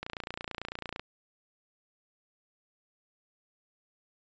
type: click train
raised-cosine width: 0.3 ms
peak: -20 dBFS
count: 29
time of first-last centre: 0.03-0.996 s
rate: 29 Hz
effects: resampled to 16000 Hz